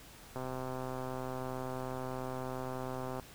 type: click train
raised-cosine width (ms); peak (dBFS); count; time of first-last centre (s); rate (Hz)
1; -26; 367; 0.36-3.197; 129
effects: pink hiss -54 dBFS RMS until 3.34 s